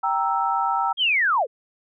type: chord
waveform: sine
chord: E diminished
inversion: first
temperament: equal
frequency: 784 / 932.3 / 1318.5 Hz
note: G5 / Bb5 / E6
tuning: 0 / 0 / 0 cents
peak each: -24 dBFS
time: 0.03-0.93 s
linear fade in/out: 10 ms
type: linear sweep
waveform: sine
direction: down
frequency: 3300 to 411.3 Hz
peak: -17 dBFS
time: 0.97-1.47 s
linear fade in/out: 50 ms
effects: none